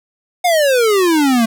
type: exponential sweep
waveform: square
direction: down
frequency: 731 to 220 Hz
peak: -11 dBFS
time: 0.44-1.46 s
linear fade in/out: 10 ms
effects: none